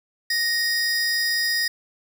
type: tone pair together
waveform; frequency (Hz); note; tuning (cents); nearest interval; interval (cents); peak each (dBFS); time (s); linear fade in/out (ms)
45% pulse; 1864.7 / 4978; A#6 / D#8; 0 / 0; octave + perfect fourth; 1700; -23; 0.3-1.68; 5
effects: none